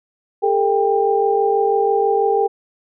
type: tone cluster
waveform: sine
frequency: 404.1 / 450.2 / 793 Hz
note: G#4 / A4 / G5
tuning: -47 / +40 / +20 cents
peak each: -18 dBFS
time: 0.42-2.48 s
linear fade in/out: 20 ms
effects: none